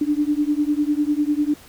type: beating tone pair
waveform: sine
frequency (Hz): 291.8 / 301.8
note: D4 / D4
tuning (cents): -11 / +47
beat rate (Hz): 10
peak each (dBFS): -20 / -21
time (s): 0.01-1.54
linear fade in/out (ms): 5
effects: pink hiss -46 dBFS RMS until 1.68 s